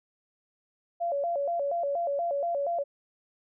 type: tone with vibrato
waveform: sine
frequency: 622.3 Hz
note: D#5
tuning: in tune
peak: -26 dBFS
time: 1-2.84 s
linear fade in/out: 20 ms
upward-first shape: square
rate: 4.2 Hz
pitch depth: 170 cents each way
effects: none